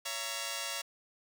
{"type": "chord", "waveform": "5% pulse", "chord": "A# diminished", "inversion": "first", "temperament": "just", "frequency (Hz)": [559.4, 671.3, 932.3], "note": ["C#5", "E5", "A#5"], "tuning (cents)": [16, 31, 0], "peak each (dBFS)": -29, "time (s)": [0.05, 0.82], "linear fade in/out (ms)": 10, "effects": []}